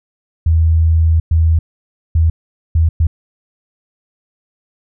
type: tone bursts at uneven times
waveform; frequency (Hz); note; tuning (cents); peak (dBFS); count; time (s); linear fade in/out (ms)
sine; 81.1; E2; -28; -8; 5; 0.46-1.2 / 1.31-1.59 / 2.15-2.3 / 2.75-2.89 / 3-3.07; 5
effects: none